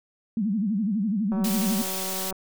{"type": "tone with vibrato", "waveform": "sine", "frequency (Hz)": 207.7, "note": "G#3", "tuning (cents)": 0, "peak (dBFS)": -22, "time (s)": [0.37, 1.82], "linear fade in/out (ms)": 2, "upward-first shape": "sine", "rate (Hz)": 12, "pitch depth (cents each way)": 180}
{"type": "click train", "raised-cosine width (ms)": 1, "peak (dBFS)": -23, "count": 191, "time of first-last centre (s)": [1.32, 2.325], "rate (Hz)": 189}
{"type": "high-pass noise", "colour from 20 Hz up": "white", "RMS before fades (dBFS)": -31, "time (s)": [1.44, 2.31], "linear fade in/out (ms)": 5, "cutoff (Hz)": 1900, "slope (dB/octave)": 12}
{"effects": []}